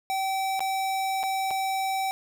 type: tone with dropouts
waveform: square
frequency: 770 Hz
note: G5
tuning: 31 cents flat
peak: -26 dBFS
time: 0.1-2.11 s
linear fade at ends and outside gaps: 0 ms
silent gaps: 0.594-0.605 / 1.231-1.236 / 1.507-1.511 s
effects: none